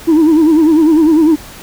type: tone with vibrato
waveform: sine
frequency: 315.7 Hz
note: D#4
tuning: 25 cents sharp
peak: -3 dBFS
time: 0.07-1.36 s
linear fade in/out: 20 ms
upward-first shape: sine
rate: 10 Hz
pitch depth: 100 cents each way
effects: tanh soft clip ceiling -4 dBFS + pink hiss -33 dBFS RMS until 1.62 s